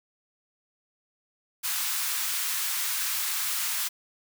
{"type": "high-pass noise", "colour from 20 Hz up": "white", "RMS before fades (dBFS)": -29, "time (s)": [1.63, 3.89], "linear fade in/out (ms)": 20, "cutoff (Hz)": 1000, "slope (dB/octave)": 24, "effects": []}